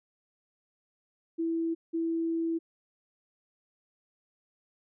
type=tone pair in turn; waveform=sine; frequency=329.8 / 329.8 Hz; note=E4 / E4; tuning=+1 / +1 cents; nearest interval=unison; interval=0 cents; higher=neither; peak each=-27 dBFS; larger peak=neither; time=1.38-1.75 / 1.93-2.59 s; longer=second; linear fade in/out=20 ms; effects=none